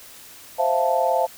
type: chord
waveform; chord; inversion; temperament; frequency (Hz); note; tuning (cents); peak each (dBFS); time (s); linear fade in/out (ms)
sine; F major seventh; second; equal; 523.3 / 659.3 / 698.5 / 880; C5 / E5 / F5 / A5; 0 / 0 / 0 / 0; -23; 0.58-1.27; 20
effects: white hiss -44 dBFS RMS until 1.37 s